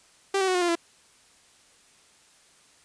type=tone with pitch steps; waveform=sawtooth; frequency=392 / 380.6 / 369.6 / 358.8 / 348.4 / 338.3 Hz; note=G4 / F#4 / F#4 / F4 / F4 / E4; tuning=0 / +49 / -2 / +47 / -4 / +45 cents; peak=-18 dBFS; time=0.34-0.754 s; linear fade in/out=5 ms; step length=69 ms; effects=white hiss -58 dBFS RMS until 2.84 s + resampled to 22050 Hz